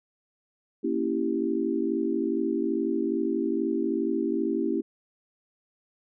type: chord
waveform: sine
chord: A# diminished seventh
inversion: none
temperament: equal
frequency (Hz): 233.1 / 277.2 / 329.6 / 392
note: A#3 / C#4 / E4 / G4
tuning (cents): 0 / 0 / 0 / 0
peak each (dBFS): -31 / -30 / -28 / -30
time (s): 0.83-4.82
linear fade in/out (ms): 20
effects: none